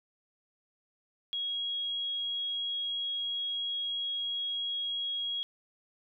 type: tone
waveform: sine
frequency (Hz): 3301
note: G#7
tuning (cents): -11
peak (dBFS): -31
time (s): 1.33-5.43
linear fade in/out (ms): 0
effects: none